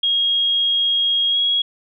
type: tone with pitch glide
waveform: sine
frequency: 3272 to 3314 Hz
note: G#7 to G#7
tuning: -26 to -4 cents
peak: -15 dBFS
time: 0.03-1.62 s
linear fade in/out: 5 ms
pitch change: +22 cents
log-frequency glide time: 1.3-1.37 s
effects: none